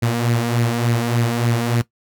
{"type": "tone with flanger", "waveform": "sawtooth", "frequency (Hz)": 118.2, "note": "A#2", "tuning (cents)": 24, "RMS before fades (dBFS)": -19, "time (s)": [0.02, 1.82], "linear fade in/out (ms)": 10, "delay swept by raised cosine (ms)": [0.43, 4.33], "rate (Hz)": 3.4, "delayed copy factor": 0.5, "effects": ["noise-tail reverb RT60 0.1 s tail -17 dB re dry"]}